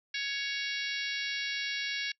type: harmonic tone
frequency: 557 Hz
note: C#5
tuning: 8 cents sharp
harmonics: 3 / 4 / 5 / 6 / 7 / 8 / 9 / 10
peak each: -38 / -37 / -40 / -42 / -40 / -42 / -46 / -43 dBFS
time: 0.14-2.12 s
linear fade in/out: 5 ms
effects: noise-tail reverb RT60 0.1 s tail -24 dB re dry